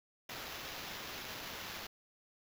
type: noise with sample-and-hold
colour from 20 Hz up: white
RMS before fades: -45 dBFS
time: 0.29-1.87 s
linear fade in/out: 5 ms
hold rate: 8820 Hz
effects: none